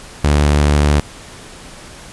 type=tone with vibrato; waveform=sawtooth; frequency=73.42 Hz; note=D2; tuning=in tune; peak=-6 dBFS; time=0.24-1 s; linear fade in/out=5 ms; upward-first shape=sine; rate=12 Hz; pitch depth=8 cents each way; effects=pink hiss -36 dBFS RMS until 2.12 s + resampled to 24000 Hz